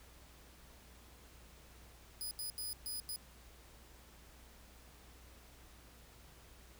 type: tone bursts at uneven times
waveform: 10% pulse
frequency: 4978 Hz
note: D#8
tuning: in tune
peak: -33 dBFS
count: 5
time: 2.21-2.31 / 2.39-2.5 / 2.58-2.73 / 2.86-3 / 3.09-3.16 s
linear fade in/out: 0 ms
effects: added 60 Hz sine -60 dBFS peak until 6.79 s + pink hiss -61 dBFS RMS until 6.79 s